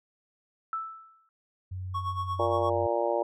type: tone with exponential decay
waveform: sine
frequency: 1318.5 Hz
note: E6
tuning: in tune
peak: -27 dBFS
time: 0.73-1.29 s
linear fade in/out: 1 ms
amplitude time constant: 120 ms
type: tone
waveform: sine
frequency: 92.6 Hz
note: F#2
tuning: 2 cents sharp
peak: -33 dBFS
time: 1.71-2.87 s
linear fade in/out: 10 ms
type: tone with tremolo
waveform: triangle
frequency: 1107 Hz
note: C#6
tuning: 3 cents flat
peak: -26 dBFS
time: 1.94-2.7 s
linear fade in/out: 10 ms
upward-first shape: sine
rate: 8.6 Hz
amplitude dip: 75%
type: harmonic tone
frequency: 116.8 Hz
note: A#2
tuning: 4 cents sharp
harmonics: 3 / 4 / 5 / 6 / 7 / 8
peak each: -32 / -32 / -28 / -36 / -33 / -35 dBFS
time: 2.39-3.23 s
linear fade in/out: 5 ms
effects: none